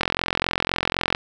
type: click train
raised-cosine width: 0.3 ms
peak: -3 dBFS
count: 51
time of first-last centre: 0.01-1.149 s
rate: 43.9 Hz
effects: none